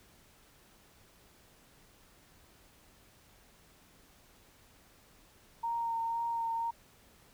sine tone with vibrato, 923 Hz, A#5, 17 cents flat, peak -31 dBFS, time 5.63-6.71 s, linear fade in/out 10 ms, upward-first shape sine, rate 2 Hz, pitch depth 17 cents each way, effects pink hiss -62 dBFS RMS until 7.33 s

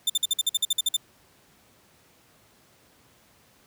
sawtooth tone bursts, 3578 Hz, A7, 28 cents sharp, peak -17 dBFS, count 12, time 0.07-0.967 s, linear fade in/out 5 ms, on 28 ms, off 51 ms, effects pink hiss -59 dBFS RMS until 3.66 s + high-pass 80 Hz 12 dB/octave

